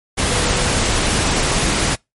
sine tone in noise, 493.9 Hz, B4, in tune, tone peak -27 dBFS, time 0.3-0.73 s, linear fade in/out 20 ms, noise pink, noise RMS -17 dBFS, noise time 0.17-1.96 s, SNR -13 dB, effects noise-tail reverb RT60 0.2 s tail -26 dB re dry + MP3 48 kbps

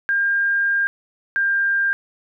sine tone pair in turn, 1605 / 1595.8 Hz, G6 / G6, +40 / +30 cents, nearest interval unison, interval 10 cents, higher first, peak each -16 dBFS, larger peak neither, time 0.09-0.87 / 1.36-1.93 s, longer first, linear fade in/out 0 ms, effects none

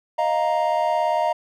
triangle chord, Eb suspended second, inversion none, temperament just, 622.3 / 700 / 933.4 Hz, Eb5 / F5 / Bb5, 0 / +4 / +2 cents, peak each -21 dBFS, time 0.18-1.33 s, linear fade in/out 10 ms, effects none

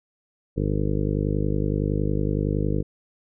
harmonic tone, 50.8 Hz, G#1, 38 cents flat, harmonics 1 / 2 / 3 / 4 / 5 / 6 / 7 / 8 / 9 / 10, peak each -27 / -28 / -27 / -31 / -35 / -30 / -36 / -34 / -32 / -38 dBFS, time 0.56-2.83 s, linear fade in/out 20 ms, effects none

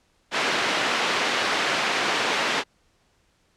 white band-pass noise, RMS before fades -24 dBFS, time 0.31-2.64 s, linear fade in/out 50 ms, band 250 to 2800 Hz, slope 12 dB/octave, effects pink hiss -65 dBFS RMS until 3.56 s + low-pass 8000 Hz 12 dB/octave

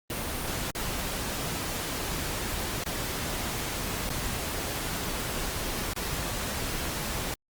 pink noise with dropouts, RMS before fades -32 dBFS, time 0.1-7.34 s, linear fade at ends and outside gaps 1 ms, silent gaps 0.707-0.75 / 2.838-2.861 / 4.091-4.102 / 5.935-5.962 s, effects Opus 32 kbps

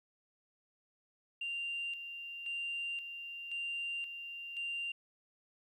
sine tone with tremolo, 2782 Hz, F7, 7 cents flat, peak -35 dBFS, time 1.41-4.92 s, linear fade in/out 5 ms, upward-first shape square, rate 0.95 Hz, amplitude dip 55%, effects tanh soft clip ceiling -31 dBFS + 12-bit

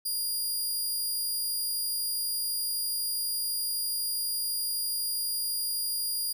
15% pulse tone, 4831 Hz, D8, 48 cents sharp, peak -22 dBFS, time 0.05-6.33 s, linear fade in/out 10 ms, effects none

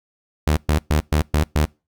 sawtooth tone bursts, 75.7 Hz, D#2, 47 cents flat, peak -11 dBFS, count 6, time 0.47-1.652 s, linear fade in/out 0 ms, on 97 ms, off 120 ms, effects noise-tail reverb RT60 0.3 s tail -26 dB re dry

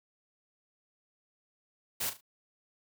white noise with echo, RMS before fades -33 dBFS, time 2-2.1 s, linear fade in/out 10 ms, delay 37 ms, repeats 3, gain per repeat -10 dB, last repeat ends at 2.211 s, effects none

